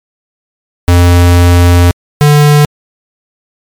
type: tone pair in turn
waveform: square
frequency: 87.7 / 147.49 Hz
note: F2 / D3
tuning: +8 / +8 cents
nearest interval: major sixth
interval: 900 cents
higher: second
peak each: -3 dBFS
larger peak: neither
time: 0.88-1.91 / 2.21-2.65 s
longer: first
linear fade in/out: 0 ms
effects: MP3 96 kbps